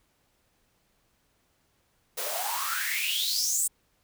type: noise with high-pass filter sweep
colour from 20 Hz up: white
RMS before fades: -29 dBFS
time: 2.17-3.68 s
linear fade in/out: 10 ms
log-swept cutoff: 460 to 8800 Hz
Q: 8.8
effects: pink hiss -70 dBFS RMS until 4.03 s